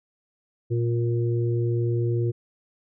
harmonic tone, 117.8 Hz, A#2, 19 cents sharp, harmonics 1 / 3 / 4, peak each -22 / -27 / -35 dBFS, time 0.7-2.32 s, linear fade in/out 20 ms, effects none

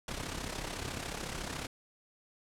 pink noise with amplitude modulation, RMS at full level -36 dBFS, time 0.08-1.67 s, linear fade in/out 2 ms, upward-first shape sine, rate 33.9 Hz, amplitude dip 65%, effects low-pass 9000 Hz 12 dB/octave

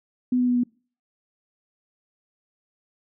sine tone with pitch steps, 250 / 248 / 246 / 244 Hz, B3 / B3 / B3 / B3, +21 / +7 / -7 / -21 cents, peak -18 dBFS, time 0.32-0.636 s, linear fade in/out 5 ms, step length 79 ms, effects noise-tail reverb RT60 0.4 s tail -25 dB re dry

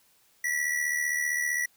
square tone with amplitude modulation, 1947 Hz, B6, 25 cents flat, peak -24 dBFS, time 0.44-1.66 s, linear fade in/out 5 ms, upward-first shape sine, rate 75.4 Hz, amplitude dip 60%, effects white hiss -64 dBFS RMS until 1.76 s

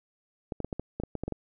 clicks, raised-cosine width 2 ms, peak -19 dBFS, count 11, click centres 0.522 / 0.603 / 0.646 / 0.728 / 0.796 / 1 / 1.036 / 1.153 / 1.236 / 1.28 / 1.323 s, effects none

